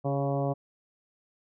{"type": "harmonic tone with a mistuned harmonic", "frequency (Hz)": 139.5, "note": "C#3", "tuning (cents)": 11, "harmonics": [1, 2, 3, 4, 5, 6, 7, 8], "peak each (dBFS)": [-29, -34, -35, -32, -34, -43, -43, -45], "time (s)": [0.04, 0.54], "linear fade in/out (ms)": 20, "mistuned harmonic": 3, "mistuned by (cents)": -29, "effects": []}